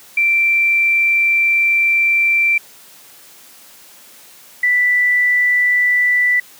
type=tone pair in turn; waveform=sine; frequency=2349 / 1975.3 Hz; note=D7 / B6; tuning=0 / 0 cents; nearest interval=minor third; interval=300 cents; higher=first; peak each=-11 dBFS; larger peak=neither; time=0.17-2.58 / 4.63-6.4 s; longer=first; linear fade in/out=5 ms; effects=white hiss -43 dBFS RMS until 6.59 s + high-pass 150 Hz 12 dB/octave